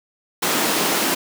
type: high-pass noise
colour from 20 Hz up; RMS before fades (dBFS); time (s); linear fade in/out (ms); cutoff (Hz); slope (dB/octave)
pink; -20; 0.42-1.15; 10; 210; 24
effects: none